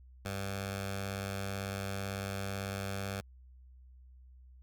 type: tone with notch filter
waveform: 10% pulse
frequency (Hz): 98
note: G2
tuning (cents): 0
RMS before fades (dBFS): -38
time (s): 0.25-3.21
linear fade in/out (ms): 5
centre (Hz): 320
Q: 0.95
effects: added 63 Hz sine -53 dBFS peak until 4.62 s